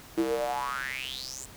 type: tone with high-pass filter sweep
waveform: square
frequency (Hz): 65.41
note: C2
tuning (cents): 0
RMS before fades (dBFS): -32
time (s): 0.17-1.46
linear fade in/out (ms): 10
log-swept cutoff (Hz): 310 to 8000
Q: 7.9
effects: pink hiss -49 dBFS RMS until 1.56 s